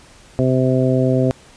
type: harmonic tone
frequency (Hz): 129.4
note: C3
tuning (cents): -19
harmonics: 1 / 2 / 3 / 4 / 5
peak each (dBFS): -17 / -18 / -21 / -21 / -23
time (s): 0.39-1.31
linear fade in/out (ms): 0
effects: pink hiss -46 dBFS RMS until 1.56 s + resampled to 22050 Hz